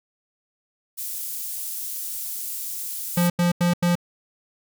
pink high-pass noise, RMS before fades -31 dBFS, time 0.97-3.29 s, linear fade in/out 20 ms, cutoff 11000 Hz, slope 12 dB/octave
square tone bursts, 174.61 Hz, F3, in tune, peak -18 dBFS, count 4, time 3.17-3.954 s, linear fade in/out 5 ms, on 130 ms, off 88 ms
effects none

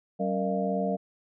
sine tone cluster, 191.4 / 275 / 463 / 607 / 690 Hz, G3 / C#4 / A#4 / D#5 / F5, -41 / -14 / -12 / -43 / -21 cents, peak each -29 / -37 / -32 / -32 / -32 dBFS, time 0.19-0.97 s, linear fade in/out 20 ms, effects none

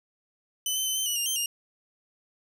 15% pulse tone with pitch steps, 3018 / 3075 / 3048 / 3089 / 2944 / 2812 / 3128 / 2824 Hz, F#7 / G7 / G7 / G7 / F#7 / F7 / G7 / F7, +34 / -34 / -49 / -26 / -9 / +11 / -4 / +19 cents, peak -19 dBFS, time 0.66-1.46 s, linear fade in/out 2 ms, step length 100 ms, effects none

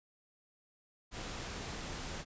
pink noise, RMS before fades -42 dBFS, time 1.11-2.25 s, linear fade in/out 50 ms, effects resampled to 16000 Hz

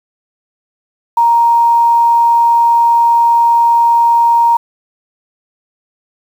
sine tone with quantisation, 935 Hz, A#5, 5 cents sharp, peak -6 dBFS, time 1.17-4.57 s, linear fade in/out 5 ms, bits 6, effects none

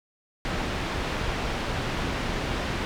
pink low-pass noise, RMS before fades -29 dBFS, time 0.45-2.85 s, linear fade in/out 0 ms, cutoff 3500 Hz, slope 12 dB/octave, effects none

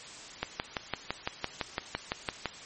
click train, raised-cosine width 0.3 ms, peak -13 dBFS, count 13, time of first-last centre 0.43-2.457 s, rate 5.92 Hz, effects white hiss -46 dBFS RMS until 2.65 s + MP3 32 kbps

